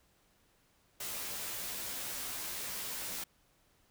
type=noise with comb filter; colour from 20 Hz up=white; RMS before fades=-40 dBFS; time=1-3.24 s; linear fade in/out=5 ms; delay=13 ms; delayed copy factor=-0.85; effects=pink hiss -70 dBFS RMS until 3.9 s